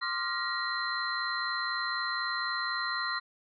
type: tone cluster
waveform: sine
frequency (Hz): 1059 / 1183 / 1393 / 1894 / 4095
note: C6 / D6 / F6 / A#6 / C8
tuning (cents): +21 / +12 / -5 / +27 / -38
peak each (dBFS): -37 / -38 / -36 / -35 / -36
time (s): 0.01-3.2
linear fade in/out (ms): 20
effects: none

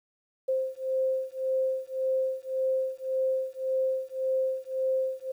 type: beating tone pair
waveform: sine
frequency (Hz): 523.3 / 525.1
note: C5 / C5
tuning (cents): 0 / +6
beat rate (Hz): 1.8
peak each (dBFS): -29 / -29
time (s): 0.48-5.32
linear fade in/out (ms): 10
effects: 10-bit

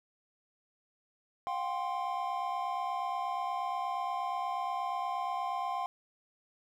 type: chord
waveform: triangle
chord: F suspended second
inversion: none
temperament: equal with one note detuned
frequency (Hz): 715.6 / 784 / 1046.5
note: F5 / G5 / C6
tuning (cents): +42 / 0 / 0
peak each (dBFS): -35 / -35 / -34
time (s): 1.47-5.86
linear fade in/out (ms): 0
effects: none

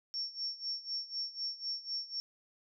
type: tone with tremolo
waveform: sine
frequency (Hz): 5470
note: F8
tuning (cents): -37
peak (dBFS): -33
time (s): 0.14-2.2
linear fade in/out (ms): 0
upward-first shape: sine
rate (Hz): 4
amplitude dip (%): 85
effects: none

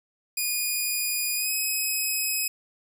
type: tone with pitch glide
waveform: 5% pulse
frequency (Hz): 2457 to 2545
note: D#7 to D#7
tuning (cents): -22 to +39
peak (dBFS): -16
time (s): 0.37-2.48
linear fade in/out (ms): 5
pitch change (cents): +61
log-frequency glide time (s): 1.36-1.52
effects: none

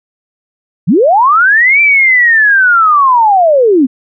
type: linear two-way sweep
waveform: sine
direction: up then down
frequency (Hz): 131.3 to 2358 to 239.3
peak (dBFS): -4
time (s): 0.87-3.87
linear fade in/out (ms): 20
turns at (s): 1.81
effects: none

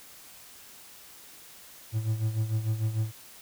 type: tone with tremolo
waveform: triangle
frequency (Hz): 110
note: A2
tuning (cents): 0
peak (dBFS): -21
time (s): 1.92-3.12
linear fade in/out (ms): 50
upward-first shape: sine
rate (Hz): 6.7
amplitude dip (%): 70
effects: white hiss -50 dBFS RMS until 3.41 s

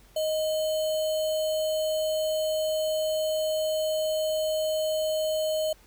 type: tone with sample-and-hold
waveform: sine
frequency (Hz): 624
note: D#5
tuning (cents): +5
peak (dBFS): -24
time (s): 0.16-5.73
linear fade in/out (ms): 5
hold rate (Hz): 3675
effects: added 45 Hz sine -57 dBFS peak until 5.86 s + pink hiss -58 dBFS RMS until 5.86 s

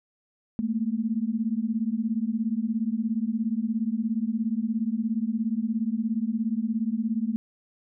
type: beating tone pair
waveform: sine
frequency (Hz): 215.2 / 232.2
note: A3 / A#3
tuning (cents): -38 / -7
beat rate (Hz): 17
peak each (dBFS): -27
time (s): 0.59-7.36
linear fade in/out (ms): 0
effects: none

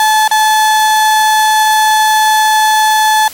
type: tone with dropouts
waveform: 35% pulse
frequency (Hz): 865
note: A5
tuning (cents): -30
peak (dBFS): -5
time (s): 0-3.28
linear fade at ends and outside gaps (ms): 2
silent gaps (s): 0.278-0.312
effects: white hiss -30 dBFS RMS until 3.33 s + MP3 64 kbps

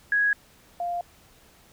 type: tone pair in turn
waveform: sine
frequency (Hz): 1661.2 / 698.4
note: G#6 / F5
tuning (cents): 0 / 0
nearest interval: octave + minor third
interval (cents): 1500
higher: first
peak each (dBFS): -19 / -26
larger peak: first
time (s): 0.12-0.33 / 0.8-1.01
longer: neither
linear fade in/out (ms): 2
effects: pink hiss -56 dBFS RMS until 1.72 s

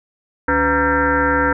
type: tone with frequency modulation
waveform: sine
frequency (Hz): 932.3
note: A#5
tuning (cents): 0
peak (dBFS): -13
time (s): 0.48-1.53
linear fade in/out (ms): 5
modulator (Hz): 216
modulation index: 3.7
effects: none

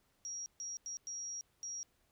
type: tone bursts at uneven times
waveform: sine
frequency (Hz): 5670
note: F8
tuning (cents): +25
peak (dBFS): -40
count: 5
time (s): 0.25-0.46 / 0.6-0.77 / 0.86-0.97 / 1.07-1.41 / 1.63-1.83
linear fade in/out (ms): 0
effects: pink hiss -75 dBFS RMS until 2.11 s

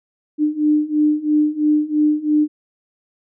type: beating tone pair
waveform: sine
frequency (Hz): 299.7 / 302.7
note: D4 / D#4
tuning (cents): +35 / -48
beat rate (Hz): 3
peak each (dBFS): -18 / -16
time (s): 0.38-2.48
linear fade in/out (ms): 50
effects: none

